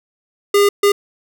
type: tone bursts at uneven times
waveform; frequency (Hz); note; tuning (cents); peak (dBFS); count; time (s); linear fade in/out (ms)
square; 405.4; G#4; -42; -10; 2; 0.54-0.69 / 0.83-0.92; 5
effects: none